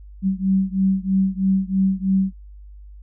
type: beating tone pair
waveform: sine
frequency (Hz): 190.2 / 193.3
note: F#3 / G3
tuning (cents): +48 / -24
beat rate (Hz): 3.1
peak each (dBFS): -19 / -20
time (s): 0.22-2.33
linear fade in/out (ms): 50
effects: added 50 Hz sine -38 dBFS peak until 3.02 s